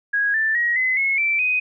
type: tone with pitch steps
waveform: sine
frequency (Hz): 1651 / 1769.5 / 1896.5 / 2033 / 2179 / 2335 / 2502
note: G#6 / A6 / A#6 / B6 / C#7 / D7 / D#7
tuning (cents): -11 / +9 / +29 / +50 / -30 / -11 / +9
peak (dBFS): -17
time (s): 0.13-1.6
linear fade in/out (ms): 10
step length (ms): 210
effects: none